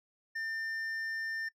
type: tone with hard clipping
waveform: sine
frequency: 1800 Hz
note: A6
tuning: 39 cents sharp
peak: -36 dBFS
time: 0.35-1.49 s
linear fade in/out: 10 ms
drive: 5 dB
effects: noise-tail reverb RT60 0.1 s tail -22 dB re dry